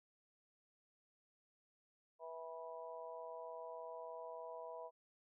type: harmonic tone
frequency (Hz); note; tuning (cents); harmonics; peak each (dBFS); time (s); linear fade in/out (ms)
163.3; E3; -16; 3 / 4 / 5 / 6; -52 / -50 / -60 / -52; 2.19-4.91; 50
effects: none